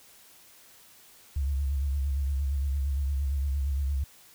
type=tone with vibrato; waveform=sine; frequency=69.3 Hz; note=C#2; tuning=in tune; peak=-25 dBFS; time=1.36-4.04 s; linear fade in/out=5 ms; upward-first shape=sine; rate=8.7 Hz; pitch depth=74 cents each way; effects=white hiss -55 dBFS RMS until 4.34 s